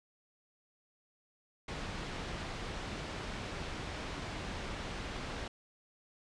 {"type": "low-pass noise", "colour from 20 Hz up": "pink", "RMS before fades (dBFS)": -41, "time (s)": [1.68, 5.48], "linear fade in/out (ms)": 5, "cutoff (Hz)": 4200, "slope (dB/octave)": 12, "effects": ["resampled to 22050 Hz"]}